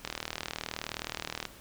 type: click train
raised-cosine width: 0.2 ms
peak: -16 dBFS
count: 56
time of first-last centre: 0.05-1.453 s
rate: 39.2 Hz
effects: pink hiss -52 dBFS RMS until 1.6 s